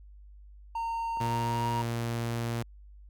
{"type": "tone with pitch glide", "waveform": "triangle", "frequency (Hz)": [918, 943.8], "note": ["A#5", "A#5"], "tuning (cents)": [-27, 21], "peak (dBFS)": -28, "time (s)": [0.75, 1.82], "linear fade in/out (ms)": 5, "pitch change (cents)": 48, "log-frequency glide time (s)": [1.15, 1.65]}
{"type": "clicks", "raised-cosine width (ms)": 1, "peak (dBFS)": -33, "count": 3, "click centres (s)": [1.172, 1.27, 1.833]}
{"type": "tone", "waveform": "sawtooth", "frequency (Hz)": 117, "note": "A#2", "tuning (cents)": 7, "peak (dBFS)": -26, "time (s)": [1.2, 2.63], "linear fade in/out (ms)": 10}
{"effects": ["added 50 Hz sine -48 dBFS peak until 3.09 s"]}